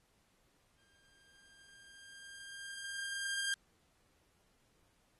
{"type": "tone with exponential growth", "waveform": "sawtooth", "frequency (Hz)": 1600, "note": "G6", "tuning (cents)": 35, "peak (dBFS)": -29, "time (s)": [0.78, 3.54], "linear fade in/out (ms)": 2, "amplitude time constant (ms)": 600, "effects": ["pink hiss -74 dBFS RMS until 5.19 s", "AAC 32 kbps"]}